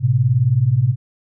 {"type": "beating tone pair", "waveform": "sine", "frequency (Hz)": [110, 129], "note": ["A2", "C3"], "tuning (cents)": [0, -24], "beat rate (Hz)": 19, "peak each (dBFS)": [-17, -14], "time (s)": [0, 0.96], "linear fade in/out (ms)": 50, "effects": []}